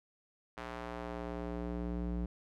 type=tone with band-pass filter sweep; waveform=square; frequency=59.3 Hz; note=A#1; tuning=30 cents sharp; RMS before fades=-39 dBFS; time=0.57-2.26 s; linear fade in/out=5 ms; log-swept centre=1300 to 170 Hz; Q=0.76; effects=none